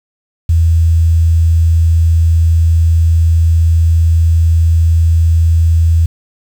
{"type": "tone with quantisation", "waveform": "sine", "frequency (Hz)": 82.41, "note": "E2", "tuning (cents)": 0, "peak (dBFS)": -6, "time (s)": [0.49, 6.06], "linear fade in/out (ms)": 5, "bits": 6, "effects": []}